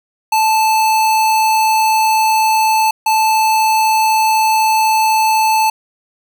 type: tone bursts at uneven times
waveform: square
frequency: 876 Hz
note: A5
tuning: 8 cents flat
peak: -11 dBFS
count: 2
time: 0.32-2.91 / 3.06-5.7 s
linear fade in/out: 5 ms
effects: none